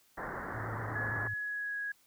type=low-pass noise; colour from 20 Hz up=white; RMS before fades=-40 dBFS; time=0.17-1.28 s; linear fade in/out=10 ms; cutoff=1900 Hz; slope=96 dB/octave
type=tone with vibrato; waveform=sine; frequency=110 Hz; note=A2; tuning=in tune; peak=-39 dBFS; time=0.54-1.34 s; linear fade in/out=5 ms; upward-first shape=sine; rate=8.7 Hz; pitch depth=75 cents each way
type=tone with pitch glide; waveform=sine; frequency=1692 to 1659.1 Hz; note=G#6 to G#6; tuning=+32 to -2 cents; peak=-34 dBFS; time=0.95-1.92 s; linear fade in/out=5 ms; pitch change=-34 cents; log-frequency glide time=1.25-1.78 s
effects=white hiss -67 dBFS RMS until 2.06 s